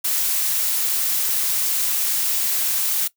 blue noise, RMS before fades -21 dBFS, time 0.04-3.08 s, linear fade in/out 10 ms, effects noise-tail reverb RT60 0.1 s tail -19 dB re dry

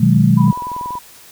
sine chord, G# minor seventh, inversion first, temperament equal with one note detuned, 123.47 / 155.56 / 185 / 209.2 Hz, B2 / D#3 / F#3 / G#3, 0 / 0 / 0 / +13 cents, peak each -14 dBFS, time 0-0.52 s, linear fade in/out 10 ms
sine tone with vibrato, 985 Hz, B5, 5 cents flat, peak -22 dBFS, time 0.37-0.99 s, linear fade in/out 10 ms, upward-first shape square, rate 11 Hz, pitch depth 22 cents each way
click train, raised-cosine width 2 ms, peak -21 dBFS, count 11, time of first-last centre 0.48-0.954 s, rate 21.1 Hz
effects white hiss -42 dBFS RMS until 1.31 s

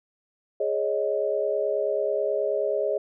sine chord, Ab suspended fourth, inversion none, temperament just, 415.3 / 553.7 / 623 Hz, Ab4 / Db5 / Eb5, 0 / -2 / +2 cents, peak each -27 dBFS, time 0.6-2.98 s, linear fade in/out 5 ms, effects none

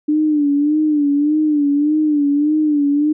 sine tone with vibrato, 296.4 Hz, D4, 16 cents sharp, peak -12 dBFS, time 0.08-3.13 s, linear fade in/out 10 ms, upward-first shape sine, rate 1.7 Hz, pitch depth 72 cents each way, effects none

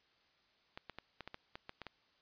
clicks, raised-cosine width 0.3 ms, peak -29 dBFS, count 10, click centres 0.775 / 0.897 / 0.986 / 1.207 / 1.276 / 1.344 / 1.555 / 1.694 / 1.817 / 1.867 s, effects white hiss -72 dBFS RMS until 2.21 s + resampled to 11025 Hz

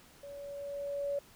sine tone with level ramp, 567 Hz, C#5, 39 cents sharp, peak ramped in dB -44 to -30 dBFS, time 0.23-1.19 s, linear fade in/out 5 ms, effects pink hiss -59 dBFS RMS until 1.35 s

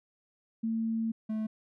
sine / triangle tone pair in turn, 225 / 217.6 Hz, A3 / A3, +39 / -19 cents, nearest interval minor second, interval 58 cents, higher first, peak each -28 dBFS, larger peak neither, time 0.63-1.12 / 1.29-1.47 s, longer first, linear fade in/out 10 ms, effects none

